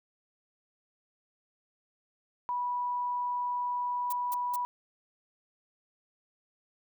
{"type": "tone", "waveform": "sine", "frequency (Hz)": 980, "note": "B5", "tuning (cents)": -14, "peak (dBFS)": -29, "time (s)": [2.49, 4.65], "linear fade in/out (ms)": 0}
{"type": "noise bursts", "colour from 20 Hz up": "violet", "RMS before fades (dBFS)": -37, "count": 3, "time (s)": [4.1, 4.561], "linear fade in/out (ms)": 5, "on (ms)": 27, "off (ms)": 190}
{"effects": []}